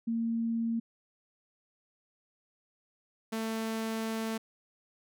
sine / sawtooth tone pair in turn, 229.4 / 222.9 Hz, A#3 / A3, -28 / +23 cents, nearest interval unison, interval 49 cents, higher first, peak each -28 dBFS, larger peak neither, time 0.07-0.8 / 3.32-4.38 s, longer second, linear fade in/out 10 ms, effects none

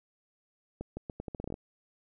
accelerating click train, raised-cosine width 2 ms, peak -24 dBFS, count 12, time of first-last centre 0.81-1.541 s, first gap 160 ms, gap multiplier 0.8, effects none

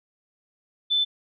sine tone, 3520 Hz, A7, in tune, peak -19 dBFS, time 0.9-1.05 s, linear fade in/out 20 ms, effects none

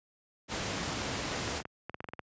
pink noise, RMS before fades -34 dBFS, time 0.48-1.63 s, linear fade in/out 50 ms
clicks, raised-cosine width 0.5 ms, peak -23 dBFS, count 11, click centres 1.347 / 1.478 / 1.602 / 1.654 / 1.896 / 1.944 / 2.005 / 2.043 / 2.088 / 2.135 / 2.193 s
effects high-pass 80 Hz 12 dB/octave + resampled to 16000 Hz

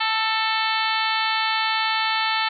harmonic tone with a mistuned harmonic, 440.5 Hz, A4, 2 cents sharp, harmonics 2 / 3 / 4 / 5 / 6 / 7 / 8 / 9 / 10, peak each -25 / -27 / -28 / -29 / -30 / -30 / -31 / -32 / -32 dBFS, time 0-2.49 s, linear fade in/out 10 ms, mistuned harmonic 4, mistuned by +19 cents, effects none

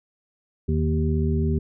harmonic tone with a mistuned harmonic, 77.78 Hz, D#2, in tune, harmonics 1 / 2 / 3 / 5, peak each -22 / -25 / -27 / -29 dBFS, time 0.68-1.59 s, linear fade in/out 10 ms, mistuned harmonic 1, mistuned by +44 cents, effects none

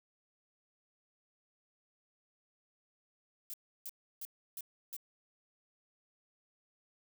violet noise bursts, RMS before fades -43 dBFS, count 5, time 3.5-4.965 s, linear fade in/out 0 ms, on 37 ms, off 320 ms, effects none

